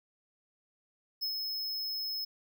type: tone with ADSR envelope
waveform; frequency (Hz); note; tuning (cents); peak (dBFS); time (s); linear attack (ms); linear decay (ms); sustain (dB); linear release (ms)
square; 5180; E8; -31; -31; 1.21-2.25; 21; 88; -3; 9
effects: none